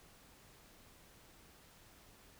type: silence
effects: pink hiss -62 dBFS RMS until 2.39 s